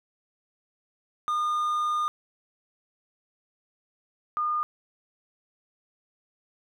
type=tone pair in turn; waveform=triangle / sine; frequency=1217 / 1217 Hz; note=D#6 / D#6; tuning=-39 / -39 cents; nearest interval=unison; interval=0 cents; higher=neither; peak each=-22 / -24 dBFS; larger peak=first; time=1.28-2.08 / 4.37-4.63 s; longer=first; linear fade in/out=0 ms; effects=none